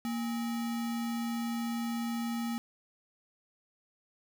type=tone with sample-and-hold; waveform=sine; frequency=233.1 Hz; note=A#3; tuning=in tune; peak=-31 dBFS; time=0.05-2.58 s; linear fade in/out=0 ms; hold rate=1050 Hz; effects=none